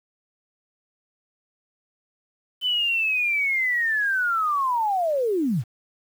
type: linear sweep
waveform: sine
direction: down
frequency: 3044 to 93.6 Hz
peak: -20 dBFS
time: 2.61-5.64 s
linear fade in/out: 50 ms
effects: 8-bit